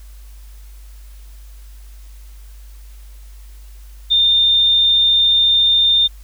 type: tone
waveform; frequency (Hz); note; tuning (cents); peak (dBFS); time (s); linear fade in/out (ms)
sine; 3617; A7; +47; -10; 4.1-6.08; 20
effects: added 50 Hz sine -35 dBFS peak until 6.23 s + white hiss -51 dBFS RMS until 6.23 s